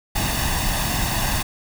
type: noise with comb filter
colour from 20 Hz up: pink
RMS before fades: -22 dBFS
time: 0.15-1.43 s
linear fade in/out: 10 ms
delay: 1.1 ms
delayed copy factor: +0.65
effects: none